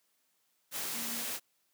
sine tone in noise, 233.1 Hz, A#3, in tune, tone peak -44 dBFS, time 0.92-1.26 s, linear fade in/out 50 ms, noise white, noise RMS -37 dBFS, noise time 0.71-1.4 s, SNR -10 dB, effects white hiss -75 dBFS RMS until 1.73 s + high-pass 150 Hz 12 dB/octave

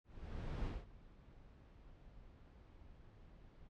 brown noise with ADSR envelope, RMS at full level -40 dBFS, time 0.04-3.69 s, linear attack 610 ms, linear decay 200 ms, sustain -20 dB, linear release 27 ms, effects low-pass 4000 Hz 12 dB/octave

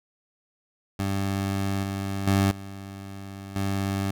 20% pulse tone with level steps, 98 Hz, G2, in tune, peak -20 / -23 / -14 / -32 / -20 dBFS, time 0.99-4.11 s, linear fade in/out 5 ms, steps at 1.83 / 2.27 / 2.51 / 3.56 s, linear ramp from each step 2 ms, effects none

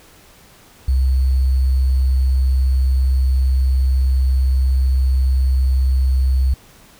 sine tone with sample-and-hold, 65.41 Hz, C2, in tune, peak -12 dBFS, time 0.88-6.54 s, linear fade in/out 5 ms, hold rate 4410 Hz, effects pink hiss -47 dBFS RMS until 6.99 s

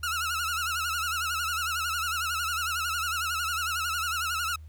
sawtooth tone with vibrato, 1365 Hz, F6, 40 cents flat, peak -24 dBFS, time 0.03-4.56 s, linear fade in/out 5 ms, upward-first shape sine, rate 11 Hz, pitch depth 110 cents each way, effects added 78 Hz sine -42 dBFS peak until 4.68 s + pink hiss -67 dBFS RMS until 4.68 s

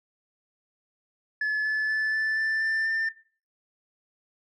sine tone with pitch steps, 1719 / 1731 / 1743 / 1755.1 / 1767.3 / 1779.6 / 1792 Hz, A6 / A6 / A6 / A6 / A6 / A6 / A6, -41 / -29 / -17 / -5 / +7 / +19 / +31 cents, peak -21 dBFS, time 1.41-3.09 s, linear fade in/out 5 ms, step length 240 ms, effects noise-tail reverb RT60 0.4 s tail -19 dB re dry + tanh soft clip ceiling -23 dBFS

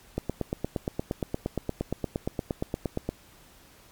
click train, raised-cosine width 2 ms, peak -14 dBFS, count 26, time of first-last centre 0.18-3.09 s, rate 8.59 Hz, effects pink hiss -55 dBFS RMS until 3.91 s + MP3 96 kbps

